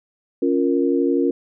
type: chord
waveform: sine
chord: Bb minor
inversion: first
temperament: equal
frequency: 277.2 / 349.2 / 466.2 Hz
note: Db4 / F4 / Bb4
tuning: 0 / 0 / 0 cents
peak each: -19 / -20 / -22 dBFS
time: 0.42-1.31 s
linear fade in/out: 5 ms
effects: none